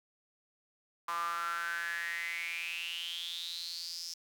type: tone with high-pass filter sweep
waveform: sawtooth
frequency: 170 Hz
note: F3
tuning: 46 cents flat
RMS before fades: -38 dBFS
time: 1.08-4.14 s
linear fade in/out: 5 ms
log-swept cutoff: 1100 to 5400 Hz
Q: 9.3
effects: none